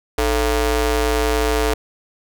sawtooth ring-modulated tone, 246.9 Hz, B3, in tune, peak -9 dBFS, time 0.18-1.74 s, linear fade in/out 5 ms, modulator 192 Hz, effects none

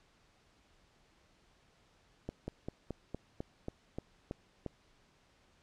slowing click train, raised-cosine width 2 ms, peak -25 dBFS, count 10, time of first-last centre 2.29-4.663 s, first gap 190 ms, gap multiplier 1.08, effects pink hiss -68 dBFS RMS until 5.62 s + low-pass 6000 Hz 12 dB/octave

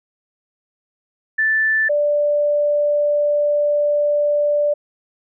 sine tone pair in turn, 1760 / 587.3 Hz, A6 / D5, 0 / 0 cents, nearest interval octave + perfect fifth, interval 1900 cents, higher first, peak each -14 dBFS, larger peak neither, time 1.38-1.89 / 1.89-4.74 s, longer second, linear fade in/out 10 ms, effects none

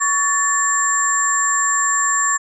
sine tone cluster, 1126 / 1755 / 7380 Hz, C#6 / A6 / A#8, +27 / -5 / -18 cents, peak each -20 / -20 / -18 dBFS, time 0-2.38 s, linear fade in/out 20 ms, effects none

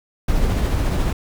brown noise with tremolo, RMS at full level -17 dBFS, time 0.28-1.13 s, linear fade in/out 5 ms, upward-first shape triangle, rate 14 Hz, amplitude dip 35%, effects none

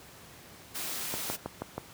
white high-pass noise, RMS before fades -36 dBFS, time 0.74-1.37 s, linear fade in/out 20 ms, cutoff 130 Hz, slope 48 dB/octave
click train, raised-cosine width 1 ms, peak -19 dBFS, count 5, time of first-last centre 1.14-1.78 s, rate 6.25 Hz
effects pink hiss -51 dBFS RMS until 1.93 s + high-pass 80 Hz 12 dB/octave

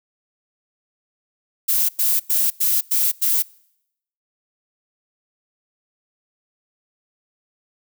violet noise bursts, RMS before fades -18 dBFS, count 6, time 1.68-3.425 s, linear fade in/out 10 ms, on 210 ms, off 97 ms, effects noise-tail reverb RT60 0.8 s tail -25 dB re dry

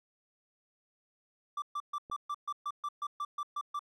triangle tone bursts, 1171 Hz, D6, 5 cents flat, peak -31 dBFS, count 13, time 1.57-3.793 s, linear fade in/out 5 ms, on 51 ms, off 130 ms
click, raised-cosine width 2 ms, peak -35 dBFS, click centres 2.099 s
effects none

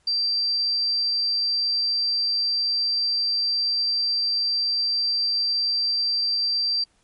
sine tone, 4699 Hz, D8, in tune, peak -20 dBFS, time 0.07-6.84 s, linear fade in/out 5 ms, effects pink hiss -64 dBFS RMS until 7.03 s + MP3 48 kbps

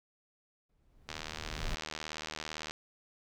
brown noise with exponential growth, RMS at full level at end -34 dBFS, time 0.69-1.75 s, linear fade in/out 5 ms, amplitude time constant 230 ms
click train, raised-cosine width 0.2 ms, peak -21 dBFS, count 127, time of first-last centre 1.09-2.71 s, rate 77.8 Hz
effects none

